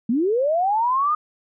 sine linear sweep, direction up, 212.5 to 1245 Hz, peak -17 dBFS, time 0.09-1.15 s, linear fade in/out 5 ms, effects none

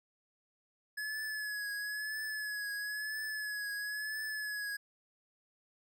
square tone with vibrato, 1699 Hz, G#6, 39 cents sharp, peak -37 dBFS, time 0.97-4.77 s, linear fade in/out 10 ms, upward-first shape triangle, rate 1 Hz, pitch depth 47 cents each way, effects none

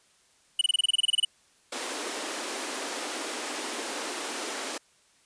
square tone bursts, 2960 Hz, F#7, in tune, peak -20 dBFS, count 14, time 0.59-1.25 s, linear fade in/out 5 ms, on 23 ms, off 26 ms
pink high-pass noise, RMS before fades -34 dBFS, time 1.72-4.78 s, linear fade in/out 5 ms, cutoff 260 Hz, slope 48 dB/octave
effects white hiss -63 dBFS RMS until 5.25 s + resampled to 22050 Hz

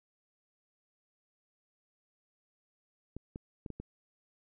clicks, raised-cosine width 3 ms, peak -28 dBFS, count 5, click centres 3.166 / 3.359 / 3.662 / 3.703 / 3.8 s, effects none

